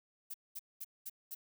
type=noise bursts; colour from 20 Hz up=violet; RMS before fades=-43 dBFS; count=5; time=0.3-1.35 s; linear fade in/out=10 ms; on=42 ms; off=210 ms; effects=none